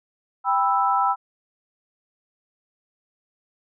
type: chord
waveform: sine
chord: E minor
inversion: first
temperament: just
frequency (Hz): 791.1 / 988.9 / 1318.5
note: G5 / B5 / E6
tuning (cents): +16 / +2 / 0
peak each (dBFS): -22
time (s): 0.44-1.16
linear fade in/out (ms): 50
effects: none